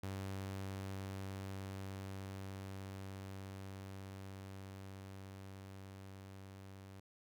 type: tone with level ramp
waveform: sawtooth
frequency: 96.7 Hz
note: G2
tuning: 23 cents flat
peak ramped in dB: -37 to -48 dBFS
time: 0.03-7 s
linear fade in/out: 5 ms
effects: none